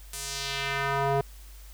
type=tone with band-pass filter sweep; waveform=square; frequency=138.59 Hz; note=C#3; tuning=in tune; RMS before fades=-29 dBFS; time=0.13-1.21 s; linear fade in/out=2 ms; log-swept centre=10000 to 580 Hz; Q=1.3; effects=added 50 Hz sine -44 dBFS peak until 1.73 s + white hiss -54 dBFS RMS until 1.73 s